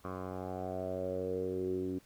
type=tone with low-pass filter sweep; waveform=10% pulse; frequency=92.7 Hz; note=F#2; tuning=4 cents sharp; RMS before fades=-37 dBFS; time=0.04-1.99 s; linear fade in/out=10 ms; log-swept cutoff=1100 to 310 Hz; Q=5.9; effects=pink hiss -64 dBFS RMS until 2.05 s